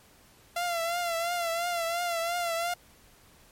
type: tone with vibrato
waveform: sawtooth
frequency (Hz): 684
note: F5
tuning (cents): -36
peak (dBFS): -24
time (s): 0.56-2.74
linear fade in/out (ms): 5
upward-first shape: triangle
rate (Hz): 2.9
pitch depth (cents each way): 66
effects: pink hiss -58 dBFS RMS until 3.51 s + MP3 64 kbps